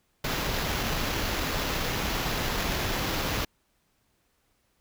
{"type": "noise with sample-and-hold", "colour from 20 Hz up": "pink", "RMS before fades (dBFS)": -29, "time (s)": [0.24, 3.45], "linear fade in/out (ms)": 5, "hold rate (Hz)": 8820, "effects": ["pink hiss -71 dBFS RMS until 4.8 s"]}